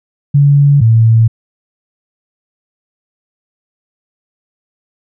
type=tone pair in turn; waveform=sine; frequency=142.5 / 113.07 Hz; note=C#3 / A2; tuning=+48 / +48 cents; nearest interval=major third; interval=400 cents; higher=first; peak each=-4 dBFS; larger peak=neither; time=0.34-0.81 / 0.81-1.28 s; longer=neither; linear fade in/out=10 ms; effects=none